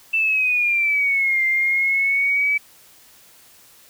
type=exponential two-way sweep; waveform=sine; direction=down then up; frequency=2667 to 2093 to 2297 Hz; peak=-16 dBFS; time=0.13-2.58 s; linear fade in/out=10 ms; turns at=1.44 s; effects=white hiss -50 dBFS RMS until 3.89 s